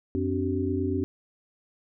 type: tone cluster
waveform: sine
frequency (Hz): 91.9 / 260.1 / 288.6 / 380.3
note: F#2 / C4 / D4 / F#4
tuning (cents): -11 / -10 / -30 / +48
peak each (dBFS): -30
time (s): 0.15-1.04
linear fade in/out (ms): 0
effects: none